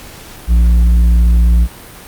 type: tone with tanh clipping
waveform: sine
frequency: 58.3 Hz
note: A#1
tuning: 1 cent sharp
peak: -7 dBFS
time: 0.47-1.68 s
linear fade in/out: 50 ms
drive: 6 dB
effects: pink hiss -34 dBFS RMS until 2.07 s + Opus 48 kbps